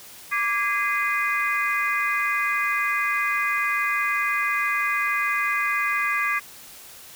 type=harmonic tone with a mistuned harmonic; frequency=410.8 Hz; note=G#4; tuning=19 cents flat; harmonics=3 / 4 / 5 / 6; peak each=-26 / -27 / -25 / -29 dBFS; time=0.31-6.4 s; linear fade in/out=20 ms; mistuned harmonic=3; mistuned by=-91 cents; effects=white hiss -44 dBFS RMS until 7.15 s